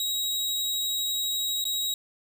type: tone with dropouts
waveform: sawtooth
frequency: 3822 Hz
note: A#7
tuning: 43 cents sharp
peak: -23 dBFS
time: 0-1.94 s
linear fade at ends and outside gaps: 2 ms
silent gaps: 1.642-1.652 s
effects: none